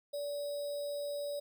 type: tone with sample-and-hold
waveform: sine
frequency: 577 Hz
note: D5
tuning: 31 cents flat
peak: -35 dBFS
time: 0.13-1.4 s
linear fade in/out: 10 ms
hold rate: 4410 Hz
effects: none